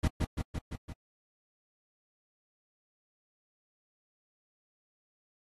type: noise with echo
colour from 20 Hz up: brown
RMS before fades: -25 dBFS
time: 0.03-0.08 s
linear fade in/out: 10 ms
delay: 170 ms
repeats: 5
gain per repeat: -3 dB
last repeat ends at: 0.93 s
effects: AAC 32 kbps